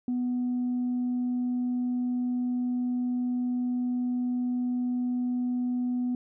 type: tone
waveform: sine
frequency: 247.4 Hz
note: B3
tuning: 3 cents sharp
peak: -24 dBFS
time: 0.08-6.15 s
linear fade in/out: 2 ms
effects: tanh soft clip ceiling -23 dBFS